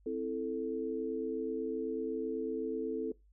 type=chord; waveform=sine; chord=A minor; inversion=first; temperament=equal; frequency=261.6 / 329.6 / 440 Hz; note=C4 / E4 / A4; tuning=0 / 0 / 0 cents; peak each=-39 / -39 / -35 dBFS; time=0.06-3.12 s; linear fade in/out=5 ms; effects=noise-tail reverb RT60 0.2 s tail -21 dB re dry + added 50 Hz sine -61 dBFS peak until 3.32 s